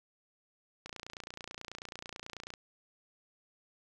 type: click train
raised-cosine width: 0.2 ms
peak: -25 dBFS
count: 50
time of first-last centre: 0.86-2.538 s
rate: 29.2 Hz
effects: none